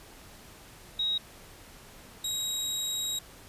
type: tone pair in turn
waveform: sine / 25% pulse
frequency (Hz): 3800 / 3816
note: A#7 / A#7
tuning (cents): +33 / +40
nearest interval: unison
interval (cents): 7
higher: second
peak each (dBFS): -26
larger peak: neither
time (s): 0.99-1.18 / 2.24-3.19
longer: second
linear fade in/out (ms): 5
effects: pink hiss -51 dBFS RMS until 3.48 s + resampled to 32000 Hz